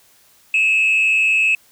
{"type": "tone with frequency modulation", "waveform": "sine", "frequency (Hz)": 2593, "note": "E7", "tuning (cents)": -29, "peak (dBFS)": -11, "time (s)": [0.54, 1.55], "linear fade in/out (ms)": 2, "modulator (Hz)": 175, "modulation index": 0.37, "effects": ["tanh soft clip ceiling -10 dBFS", "white hiss -53 dBFS RMS until 1.71 s"]}